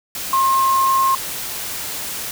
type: tone in noise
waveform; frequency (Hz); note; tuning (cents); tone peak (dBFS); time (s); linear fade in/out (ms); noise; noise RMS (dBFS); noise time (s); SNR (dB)
sine; 1067; C6; +34; -13; 0.33-1.15; 2; white; -27; 0.15-2.31; +11
effects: none